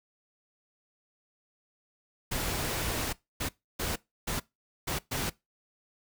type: noise bursts at uneven times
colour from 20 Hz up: pink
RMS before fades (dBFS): -32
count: 6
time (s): 2.31-3.13 / 3.4-3.49 / 3.79-3.96 / 4.27-4.4 / 4.87-4.99 / 5.11-5.3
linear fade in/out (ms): 10
effects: noise-tail reverb RT60 0.2 s tail -21 dB re dry